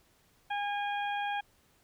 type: harmonic tone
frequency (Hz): 816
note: G#5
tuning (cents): -31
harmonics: 1 / 2 / 3 / 4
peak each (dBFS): -32 / -38 / -42 / -44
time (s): 0.5-1.41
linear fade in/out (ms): 10
effects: pink hiss -67 dBFS RMS until 1.83 s